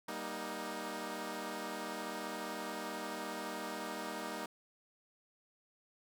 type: chord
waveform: 10% pulse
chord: Eb major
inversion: first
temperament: equal with one note detuned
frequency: 196 / 236.2 / 311.1 Hz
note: G3 / Bb3 / Eb4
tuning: 0 / +23 / 0 cents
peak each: -37 / -36 / -35 dBFS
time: 0.08-4.46 s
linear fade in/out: 5 ms
effects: none